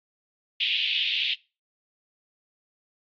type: band-pass noise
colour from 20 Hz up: pink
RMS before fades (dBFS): -26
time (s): 0.6-1.34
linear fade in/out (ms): 5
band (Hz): 2600 to 3600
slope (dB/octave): 48
effects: noise-tail reverb RT60 0.3 s tail -23 dB re dry + AAC 32 kbps